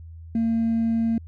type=tone with hard clipping; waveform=triangle; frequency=227.7 Hz; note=A#3; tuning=40 cents flat; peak=-19 dBFS; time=0.35-1.18 s; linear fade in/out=2 ms; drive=2 dB; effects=added 82 Hz sine -38 dBFS peak until 1.27 s